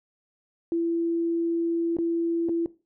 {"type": "tone with dropouts", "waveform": "sine", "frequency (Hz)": 335.6, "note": "E4", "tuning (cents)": 31, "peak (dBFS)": -22, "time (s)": [0.72, 2.66], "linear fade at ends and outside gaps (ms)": 1, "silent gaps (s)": [[1.968, 1.986], [2.487, 2.493]], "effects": ["noise-tail reverb RT60 0.3 s tail -18 dB re dry"]}